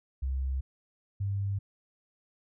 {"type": "tone pair in turn", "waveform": "sine", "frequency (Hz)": [66.1, 99.29], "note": ["C2", "G2"], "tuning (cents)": [18, 23], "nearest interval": "perfect fifth", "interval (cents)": 705, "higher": "second", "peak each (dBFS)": -28, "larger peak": "neither", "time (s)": [[0.22, 0.61], [1.2, 1.59]], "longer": "neither", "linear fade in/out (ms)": 10, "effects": []}